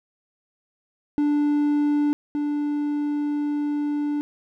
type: tone pair in turn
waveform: triangle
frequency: 293.4 / 293.4 Hz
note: D4 / D4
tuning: -2 / -2 cents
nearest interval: unison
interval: 0 cents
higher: neither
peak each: -16 / -20 dBFS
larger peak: first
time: 1.18-2.13 / 2.35-4.21 s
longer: second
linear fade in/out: 0 ms
effects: none